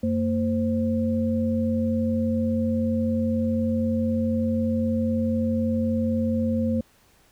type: tone cluster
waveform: sine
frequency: 91.8 / 228 / 523 Hz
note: F#2 / A#3 / C5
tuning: -13 / -38 / -1 cents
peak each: -29 / -22 / -29 dBFS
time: 0.03-6.81 s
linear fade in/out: 5 ms
effects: pink hiss -59 dBFS RMS until 7.31 s